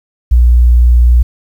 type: tone with vibrato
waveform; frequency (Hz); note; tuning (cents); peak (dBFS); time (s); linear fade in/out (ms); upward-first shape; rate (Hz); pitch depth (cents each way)
sine; 60.1; B1; -46; -3; 0.31-1.23; 10; triangle; 4; 8
effects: 7-bit